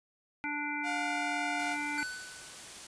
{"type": "harmonic tone", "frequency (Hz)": 293.7, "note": "D4", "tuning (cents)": 0, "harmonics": [1, 3, 5, 7, 8], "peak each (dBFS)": [-39, -39, -39, -39, -39], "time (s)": [0.44, 2.03], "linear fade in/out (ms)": 0}
{"type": "tone", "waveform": "sawtooth", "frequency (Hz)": 713, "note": "F5", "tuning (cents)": 36, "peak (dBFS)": -31, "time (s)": [0.83, 1.77], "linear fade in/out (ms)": 50}
{"type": "noise", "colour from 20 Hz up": "white", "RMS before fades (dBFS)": -46, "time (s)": [1.59, 2.87], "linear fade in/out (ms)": 5}
{"type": "tone with exponential decay", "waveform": "square", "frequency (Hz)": 1498, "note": "F#6", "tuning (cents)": 21, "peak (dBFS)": -33, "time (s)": [1.98, 2.81], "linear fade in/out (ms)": 0, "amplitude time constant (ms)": 180}
{"effects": ["resampled to 22050 Hz"]}